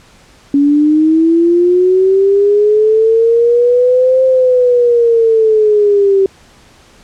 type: linear two-way sweep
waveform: sine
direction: up then down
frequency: 280.1 to 523.3 to 384.3 Hz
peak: -6 dBFS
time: 0.54-6.26 s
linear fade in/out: 2 ms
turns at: 4.24 s
effects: pink hiss -44 dBFS RMS until 7.03 s + low-pass 8000 Hz 12 dB/octave